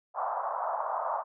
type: band-pass noise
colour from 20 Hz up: pink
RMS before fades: -32 dBFS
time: 0.14-1.24 s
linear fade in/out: 50 ms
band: 640 to 1200 Hz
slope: 48 dB/octave
effects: none